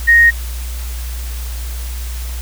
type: tone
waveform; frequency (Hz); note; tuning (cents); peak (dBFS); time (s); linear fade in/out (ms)
sine; 1864.7; A#6; 0; -5; 0.07-0.31; 20
effects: added 60 Hz sine -21 dBFS peak until 2.41 s + white hiss -33 dBFS RMS until 2.41 s